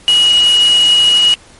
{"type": "tone in noise", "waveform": "sine", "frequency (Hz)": 2906, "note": "F#7", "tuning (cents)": -32, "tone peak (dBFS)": -6, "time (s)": [0.08, 1.34], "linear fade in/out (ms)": 0, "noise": "white", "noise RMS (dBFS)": -21, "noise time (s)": [0.08, 1.34], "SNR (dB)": 12, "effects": ["pink hiss -42 dBFS RMS until 1.59 s", "MP3 48 kbps"]}